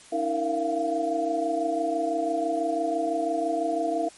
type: tone cluster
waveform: sine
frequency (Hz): 287.7 / 321.4 / 463.2 / 680 / 706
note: D4 / E4 / A#4 / F5 / F5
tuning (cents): -36 / -44 / -11 / -46 / +19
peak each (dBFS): -35 / -29 / -32 / -26 / -34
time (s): 0.12-4.09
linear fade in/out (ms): 10
effects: white hiss -50 dBFS RMS until 4.17 s + MP3 48 kbps